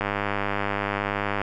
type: click train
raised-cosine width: 0.5 ms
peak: -10 dBFS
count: 143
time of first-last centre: 0.01-1.416 s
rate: 101 Hz
effects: none